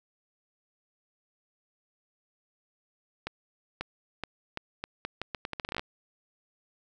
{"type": "accelerating click train", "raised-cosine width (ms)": 0.3, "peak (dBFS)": -17, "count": 18, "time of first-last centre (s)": [3.27, 5.795], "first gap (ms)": 540, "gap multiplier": 0.79, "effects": []}